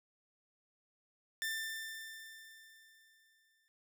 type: tone with exponential decay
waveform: sawtooth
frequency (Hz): 1784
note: A6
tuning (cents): +23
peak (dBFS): -31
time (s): 1.42-3.68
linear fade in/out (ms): 0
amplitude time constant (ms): 490
effects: none